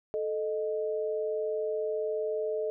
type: tone pair together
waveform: sine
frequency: 437 / 618 Hz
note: A4 / D#5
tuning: -12 / -12 cents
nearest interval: tritone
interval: 600 cents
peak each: -30 / -33 dBFS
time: 0.14-2.7 s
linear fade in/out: 0 ms
effects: none